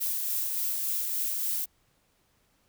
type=noise with tremolo; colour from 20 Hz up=violet; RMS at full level=-29 dBFS; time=0-1.66 s; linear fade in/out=20 ms; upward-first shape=sine; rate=3.5 Hz; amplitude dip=25%; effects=pink hiss -69 dBFS RMS until 2.68 s